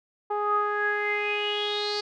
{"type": "tone with low-pass filter sweep", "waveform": "sawtooth", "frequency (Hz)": 415.3, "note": "G#4", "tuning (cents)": 0, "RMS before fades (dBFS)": -27, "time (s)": [0.3, 2.01], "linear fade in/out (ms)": 10, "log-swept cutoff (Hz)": [1000, 4700], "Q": 9, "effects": []}